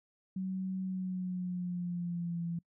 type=tone with pitch glide; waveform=sine; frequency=188.2 to 169.62 Hz; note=F#3 to E3; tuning=+30 to +50 cents; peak=-33 dBFS; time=0.36-2.59 s; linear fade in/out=5 ms; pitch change=-180 cents; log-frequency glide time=0.82-2.43 s; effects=noise-tail reverb RT60 0.1 s tail -25 dB re dry